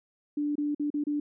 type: tone with dropouts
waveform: sine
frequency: 293.7 Hz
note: D4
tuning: in tune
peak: -26 dBFS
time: 0.37-1.2 s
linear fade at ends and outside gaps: 5 ms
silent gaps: 0.555-0.58 / 0.748-0.796 / 0.903-0.941 / 1.039-1.068 s
effects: none